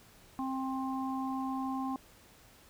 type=harmonic tone; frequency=264.2 Hz; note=C4; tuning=17 cents sharp; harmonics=1 / 3 / 4; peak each=-34 / -39 / -40 dBFS; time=0.39-1.96 s; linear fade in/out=0 ms; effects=pink hiss -59 dBFS RMS until 2.69 s